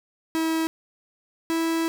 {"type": "tone pair in turn", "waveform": "45% pulse", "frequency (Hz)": [323.1, 328], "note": ["E4", "E4"], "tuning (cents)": [-35, -9], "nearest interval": "unison", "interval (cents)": 26, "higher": "second", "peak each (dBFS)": -22, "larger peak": "neither", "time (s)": [[0.35, 0.67], [1.5, 1.88]], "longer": "second", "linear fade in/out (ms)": 0, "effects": []}